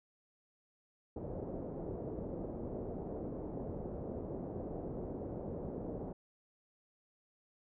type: low-pass noise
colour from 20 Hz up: white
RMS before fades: -42 dBFS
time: 1.16-6.13 s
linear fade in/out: 5 ms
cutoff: 540 Hz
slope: 24 dB/octave
effects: none